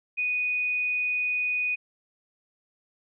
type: tone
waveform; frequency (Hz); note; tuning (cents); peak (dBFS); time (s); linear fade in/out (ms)
sine; 2480; D#7; -6; -24; 0.17-1.76; 20
effects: none